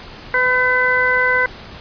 harmonic tone with a mistuned harmonic, 503 Hz, B4, 32 cents sharp, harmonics 1 / 2 / 3 / 4, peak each -21 / -21 / -16 / -18 dBFS, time 0.34-1.46 s, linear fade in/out 2 ms, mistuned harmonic 3, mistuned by +18 cents, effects pink hiss -36 dBFS RMS until 1.8 s + resampled to 11025 Hz

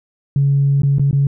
sine tone with dropouts, 139.8 Hz, C#3, 15 cents sharp, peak -10 dBFS, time 0.36-1.27 s, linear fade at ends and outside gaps 2 ms, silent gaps 0.82-0.833 / 0.984-0.995 / 1.111-1.129 s, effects tanh soft clip ceiling -6 dBFS

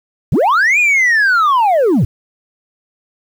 sine linear two-way sweep, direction up then down, 85.2 to 2489 to 85.2 Hz, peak -6 dBFS, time 0.32-2.05 s, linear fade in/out 5 ms, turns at 0.79 s, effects tanh soft clip ceiling -8 dBFS + 7-bit

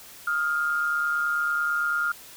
sine tone pair together, 1258 / 1407 Hz, D#6 / F6, +19 / +12 cents, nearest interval major second, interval 193 cents, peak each -31 / -23 dBFS, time 0.27-2.12 s, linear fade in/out 5 ms, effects white hiss -46 dBFS RMS until 2.36 s

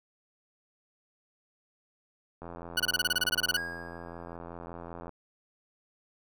click train, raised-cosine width 1 ms, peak -28 dBFS, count 229, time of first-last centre 2.42-5.093 s, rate 85.3 Hz
20% pulse tone bursts, 1474 Hz, F#6, 7 cents flat, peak -19 dBFS, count 15, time 2.77-3.569 s, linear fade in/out 5 ms, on 29 ms, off 26 ms
triangle tone with exponential decay, 1634 Hz, G#6, 29 cents flat, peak -29 dBFS, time 3.57-4.36 s, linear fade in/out 2 ms, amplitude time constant 170 ms
effects none

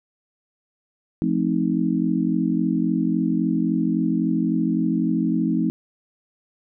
sine chord, F dominant seventh, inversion none, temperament just, 174.61 / 218.3 / 261.9 / 314.3 Hz, F3 / A3 / C4 / Eb4, 0 / -13 / +2 / +18 cents, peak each -24 dBFS, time 1.22-5.7 s, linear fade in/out 0 ms, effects none

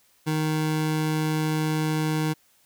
25% pulse tone, 155.56 Hz, D#3, in tune, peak -19 dBFS, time 0.26-2.34 s, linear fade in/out 20 ms, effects white hiss -62 dBFS RMS until 2.65 s

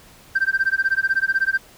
sine tone with tremolo, 1568 Hz, G6, in tune, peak -12 dBFS, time 0.35-1.58 s, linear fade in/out 10 ms, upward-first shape sine, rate 16 Hz, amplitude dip 100%, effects tanh soft clip ceiling -12 dBFS + pink hiss -48 dBFS RMS until 1.77 s

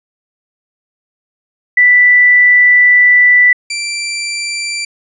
sine / 20% pulse tone pair in turn, 1975.5 / 2349 Hz, B6 / D7, 0 / 0 cents, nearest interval minor third, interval 300 cents, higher second, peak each -4 / -12 dBFS, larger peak first, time 1.77-3.53 / 3.7-4.85 s, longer first, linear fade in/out 5 ms, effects resampled to 24000 Hz

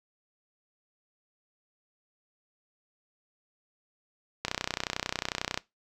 click train, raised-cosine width 0.2 ms, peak -11 dBFS, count 36, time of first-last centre 4.45-5.575 s, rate 31.1 Hz, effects noise-tail reverb RT60 0.2 s tail -20 dB re dry

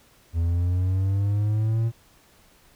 triangle exponential sweep, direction up, 82.41 to 116 Hz, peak -18 dBFS, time 0.33-1.92 s, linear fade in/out 50 ms, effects pink hiss -57 dBFS RMS until 2.75 s

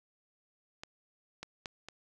clicks, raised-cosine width 0.2 ms, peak -25 / -24 / -21 / -27 dBFS, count 4, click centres 0.835 / 1.43 / 1.658 / 1.886 s, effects none

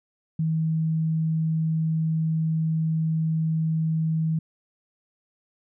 sine tone, 160 Hz, D#3, 49 cents sharp, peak -21 dBFS, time 0.39-4.39 s, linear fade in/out 5 ms, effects none

